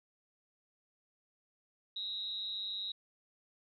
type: tone with amplitude modulation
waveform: sine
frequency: 3832 Hz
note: A#7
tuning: 47 cents sharp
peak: -33 dBFS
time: 1.96-2.92 s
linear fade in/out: 5 ms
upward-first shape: sine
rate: 199 Hz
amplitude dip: 80%
effects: none